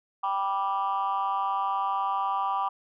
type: chord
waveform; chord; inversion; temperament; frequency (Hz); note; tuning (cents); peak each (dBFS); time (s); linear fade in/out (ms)
sine; G major; none; just; 784 / 980 / 1176; G5 / B5 / D6; 0 / -14 / +2; -28; 0.23-2.69; 10
effects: tanh soft clip ceiling -19 dBFS